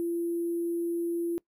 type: tone with sample-and-hold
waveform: sine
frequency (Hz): 340.5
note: F4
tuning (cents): -44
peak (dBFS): -27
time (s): 0-1.38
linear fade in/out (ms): 0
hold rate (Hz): 11025
effects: noise-tail reverb RT60 0.1 s tail -23 dB re dry